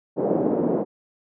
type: band-pass noise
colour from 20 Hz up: white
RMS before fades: -22 dBFS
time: 0.16-0.85 s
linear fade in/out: 50 ms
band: 180 to 550 Hz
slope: 24 dB/octave
effects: none